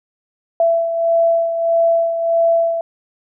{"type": "beating tone pair", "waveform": "sine", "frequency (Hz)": [668, 669.6], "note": ["E5", "E5"], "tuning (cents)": [23, 27], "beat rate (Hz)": 1.6, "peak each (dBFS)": [-13, -21], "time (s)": [0.6, 2.81], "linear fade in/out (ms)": 2, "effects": []}